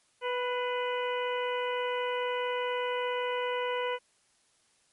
harmonic tone with a mistuned harmonic, 493.9 Hz, B4, in tune, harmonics 1 / 2 / 3 / 4 / 5 / 6, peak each -31 / -34 / -40 / -40 / -43 / -41 dBFS, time 0.21-3.99 s, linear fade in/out 50 ms, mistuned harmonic 4, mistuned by +39 cents, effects white hiss -68 dBFS RMS until 4.92 s + MP3 48 kbps

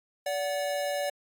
square tone pair together, 576.8 / 740 Hz, D5 / F#5, -31 / 0 cents, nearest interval major third, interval 431 cents, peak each -30 / -35 dBFS, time 0.26-1.1 s, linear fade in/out 5 ms, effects AAC 64 kbps

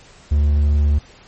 triangle tone, 73.2 Hz, D2, 5 cents flat, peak -10 dBFS, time 0.31-0.99 s, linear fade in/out 10 ms, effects pink hiss -46 dBFS RMS until 1.27 s + MP3 32 kbps

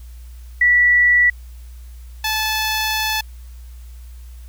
sine / 10% pulse tone pair in turn, 1950 / 868.6 Hz, B6 / A5, -23 / -23 cents, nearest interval octave + major second, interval 1400 cents, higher first, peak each -10 dBFS, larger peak neither, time 0.61-1.3 / 2.24-3.21 s, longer second, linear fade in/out 5 ms, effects added 60 Hz sine -34 dBFS peak until 4.48 s + white hiss -53 dBFS RMS until 4.48 s

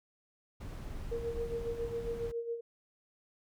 brown noise, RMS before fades -42 dBFS, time 0.6-2.32 s, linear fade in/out 10 ms
sine tone with tremolo, 466.2 Hz, A#4, in tune, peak -32 dBFS, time 1.11-2.61 s, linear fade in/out 10 ms, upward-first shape sine, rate 7.3 Hz, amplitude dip 65%
effects none

